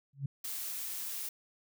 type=tone with exponential growth; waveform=sine; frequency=138.59 Hz; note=C#3; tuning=in tune; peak=-28 dBFS; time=0.13-0.26 s; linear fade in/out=5 ms; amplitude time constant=28 ms
type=noise; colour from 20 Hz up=blue; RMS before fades=-39 dBFS; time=0.44-1.29 s; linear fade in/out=5 ms
effects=none